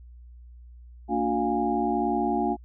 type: tone cluster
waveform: sine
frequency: 227.2 / 288.9 / 359.9 / 706 / 822 Hz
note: A#3 / D4 / F#4 / F5 / G#5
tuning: -44 / -28 / -48 / +19 / -18 cents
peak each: -29 dBFS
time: 1.08-2.57 s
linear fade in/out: 50 ms
effects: added 60 Hz sine -44 dBFS peak until 2.64 s